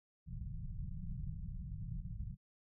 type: low-pass noise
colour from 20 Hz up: pink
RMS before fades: -43 dBFS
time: 0.26-2.37 s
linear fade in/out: 50 ms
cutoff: 190 Hz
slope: 96 dB/octave
effects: none